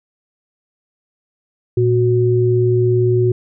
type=tone pair together; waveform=sine; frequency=116.54 / 367 Hz; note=A#2 / F#4; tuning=0 / -14 cents; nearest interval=octave + minor sixth; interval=1986 cents; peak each=-14 dBFS; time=1.77-3.32 s; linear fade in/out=5 ms; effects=none